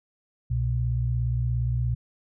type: tone pair together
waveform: sine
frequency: 64.2 / 121.34 Hz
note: C2 / B2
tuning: -32 / -30 cents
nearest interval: major seventh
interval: 1102 cents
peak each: -27 / -24 dBFS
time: 0.5-1.95 s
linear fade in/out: 10 ms
effects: none